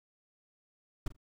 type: noise with echo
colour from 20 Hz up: brown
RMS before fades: -30 dBFS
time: 1.06-1.08 s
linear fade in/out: 5 ms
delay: 42 ms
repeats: 2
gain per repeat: -15 dB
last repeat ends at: 1.164 s
effects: none